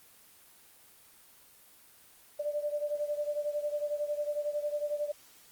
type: beating tone pair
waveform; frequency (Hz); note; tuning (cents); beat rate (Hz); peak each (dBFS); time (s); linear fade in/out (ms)
sine; 587.3 / 598.3; D5 / D5; 0 / +32; 11; -32 / -36; 2.39-5.12; 10
effects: white hiss -58 dBFS RMS until 5.51 s + Opus 24 kbps